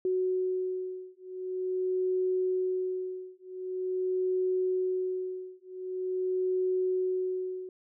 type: beating tone pair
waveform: sine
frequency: 370 / 370.45 Hz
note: F#4 / F#4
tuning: 0 / +2 cents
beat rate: 0.45 Hz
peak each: -31 dBFS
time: 0.05-7.69 s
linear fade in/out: 2 ms
effects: none

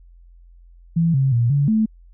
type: tone with pitch steps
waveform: sine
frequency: 166.6 / 134.5 / 118.2 / 142.2 / 218.7 Hz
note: E3 / C3 / A#2 / C#3 / A3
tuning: +19 / +48 / +24 / +45 / -10 cents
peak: -14 dBFS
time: 0.96-1.86 s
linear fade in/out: 10 ms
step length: 180 ms
effects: added 43 Hz sine -44 dBFS peak until 2.13 s

